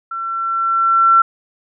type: tone with level ramp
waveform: sine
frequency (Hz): 1350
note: E6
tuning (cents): +41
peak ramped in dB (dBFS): -22 to -6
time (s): 0.11-1.22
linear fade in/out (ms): 5
effects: none